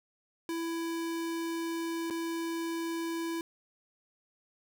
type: tone with dropouts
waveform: square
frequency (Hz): 332.1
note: E4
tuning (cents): +13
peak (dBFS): -33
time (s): 0.49-3.41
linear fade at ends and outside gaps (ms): 1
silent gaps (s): 2.101-2.107
effects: none